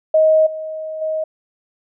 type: tone with level steps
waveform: sine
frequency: 629 Hz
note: D#5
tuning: 19 cents sharp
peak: -9 / -24 / -18 dBFS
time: 0.14-1.24 s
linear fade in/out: 5 ms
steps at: 0.46 / 1.01 s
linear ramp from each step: 10 ms
effects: none